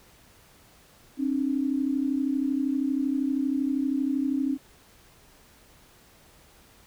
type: tone pair together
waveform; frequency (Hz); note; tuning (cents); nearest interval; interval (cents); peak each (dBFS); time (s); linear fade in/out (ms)
sine; 267.2 / 299.9; C4 / D4; +36 / +36; major second; 200; -25 / -28; 1.17-4.58; 50
effects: pink hiss -56 dBFS RMS until 6.86 s